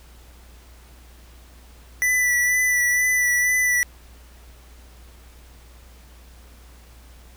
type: tone with vibrato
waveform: square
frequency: 1975.5 Hz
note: B6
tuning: in tune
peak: -18 dBFS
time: 2.02-3.83 s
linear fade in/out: 0 ms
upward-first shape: sine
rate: 2.1 Hz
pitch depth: 23 cents each way
effects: added 60 Hz sine -45 dBFS peak until 7.36 s + pink hiss -52 dBFS RMS until 7.36 s